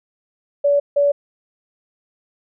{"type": "tone pair in turn", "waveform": "sine", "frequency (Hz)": [572, 572], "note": ["D5", "D5"], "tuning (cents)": [-46, -46], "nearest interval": "unison", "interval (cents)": 0, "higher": "neither", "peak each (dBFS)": -12, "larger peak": "neither", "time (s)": [[0.64, 0.8], [0.96, 1.12]], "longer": "neither", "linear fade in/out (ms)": 10, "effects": []}